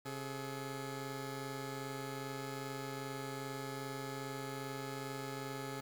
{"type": "tone pair together", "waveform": "15% pulse", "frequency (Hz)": [134.6, 426.3], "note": ["C3", "G#4"], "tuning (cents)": [49, 45], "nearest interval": "octave + minor sixth", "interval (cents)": 1996, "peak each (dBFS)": [-36, -38], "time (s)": [0.05, 5.81], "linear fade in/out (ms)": 10, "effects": ["10-bit"]}